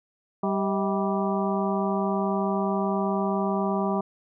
harmonic tone with a mistuned harmonic, 195.4 Hz, G3, 5 cents flat, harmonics 1 / 2 / 3 / 4 / 5 / 6, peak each -26 / -29 / -31 / -32 / -33 / -34 dBFS, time 0.43-4.01 s, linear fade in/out 5 ms, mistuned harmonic 3, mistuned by +140 cents, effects none

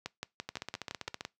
two click trains, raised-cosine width 0.2 ms, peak -20 / -19 dBFS, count 12 / 8, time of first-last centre 0.49-1.209 / 0.06-1.25 s, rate 15.3 / 5.88 Hz, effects noise-tail reverb RT60 0.2 s tail -23 dB re dry + high-pass 80 Hz 12 dB/octave

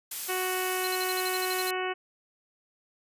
blue noise, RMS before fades -33 dBFS, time 0.11-1.71 s, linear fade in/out 5 ms
harmonic tone, 370 Hz, F#4, in tune, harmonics 1 / 2 / 3 / 4 / 5 / 6 / 7 / 8, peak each -32 / -35 / -37 / -38 / -39 / -40 / -40 / -41 dBFS, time 0.28-1.94 s, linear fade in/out 20 ms
triangle tone bursts, 4125 Hz, C8, 25 cents flat, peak -32 dBFS, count 11, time 0.84-1.701 s, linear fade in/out 0 ms, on 31 ms, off 52 ms
effects resampled to 32000 Hz

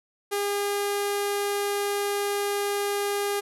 sawtooth tone with low-pass filter, 405.6 Hz, G#4, 41 cents flat, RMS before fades -27 dBFS, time 0.31-3.41 s, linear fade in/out 20 ms, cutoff 12000 Hz, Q 2.1, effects none

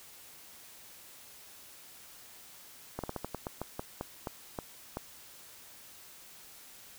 slowing click train, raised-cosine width 1 ms, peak -21 dBFS, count 13, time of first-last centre 2.99-4.971 s, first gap 47 ms, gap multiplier 1.21, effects white hiss -53 dBFS RMS until 6.98 s

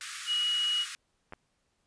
pink high-pass noise, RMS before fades -40 dBFS, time 0.01-0.95 s, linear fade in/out 0 ms, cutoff 1200 Hz, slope 96 dB/octave
sine tone, 2908 Hz, F#7, 31 cents flat, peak -26 dBFS, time 0.26-0.86 s, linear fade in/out 50 ms
clicks, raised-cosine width 0.5 ms, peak -28 / -28 dBFS, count 2, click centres 1.324 / 1.335 s
effects pink hiss -75 dBFS RMS until 1.86 s + resampled to 22050 Hz

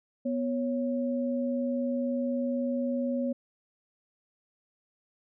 sine tone pair together, 245.9 / 552 Hz, B3 / C#5, -7 / -7 cents, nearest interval octave + major second, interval 1400 cents, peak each -28 / -32 dBFS, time 0.25-3.33 s, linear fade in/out 10 ms, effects none

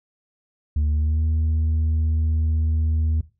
sine tone with pitch glide, 75.1 to 79.02 Hz, D2 to D#2, +39 to +27 cents, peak -15 dBFS, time 0.76-3.21 s, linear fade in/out 5 ms, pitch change +88 cents, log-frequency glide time 0.92-1.24 s, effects noise-tail reverb RT60 0.3 s tail -18 dB re dry + tanh soft clip ceiling -17 dBFS

